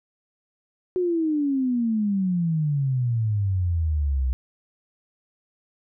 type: exponential sweep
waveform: sine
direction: down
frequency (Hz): 370 to 62.2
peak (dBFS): -20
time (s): 0.96-4.33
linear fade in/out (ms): 0
effects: none